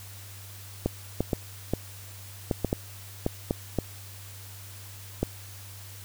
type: clicks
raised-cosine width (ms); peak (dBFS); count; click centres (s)
2; -11; 11; 0.86 / 1.206 / 1.332 / 1.736 / 2.512 / 2.647 / 2.729 / 3.264 / 3.509 / 3.787 / 5.23
effects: added 98 Hz sine -44 dBFS peak until 6.04 s + white hiss -47 dBFS RMS until 6.04 s